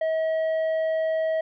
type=tone with tanh clipping; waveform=triangle; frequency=640 Hz; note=D#5; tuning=49 cents sharp; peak=-23 dBFS; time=0.01-1.41 s; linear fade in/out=5 ms; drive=10 dB; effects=none